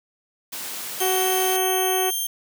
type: high-pass noise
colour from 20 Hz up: white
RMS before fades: -32 dBFS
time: 0.52-1.57 s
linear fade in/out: 10 ms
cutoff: 180 Hz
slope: 12 dB/octave
type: harmonic tone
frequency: 374.4 Hz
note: F#4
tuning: 20 cents sharp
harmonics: 1 / 2 / 3 / 4 / 5 / 6 / 7 / 8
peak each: -23 / -25 / -34 / -36 / -36 / -39 / -36 / -39 dBFS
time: 1-2.11 s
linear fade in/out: 20 ms
type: tone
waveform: 5% pulse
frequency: 3175 Hz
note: G7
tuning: 21 cents sharp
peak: -15 dBFS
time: 1-2.27 s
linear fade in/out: 5 ms
effects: none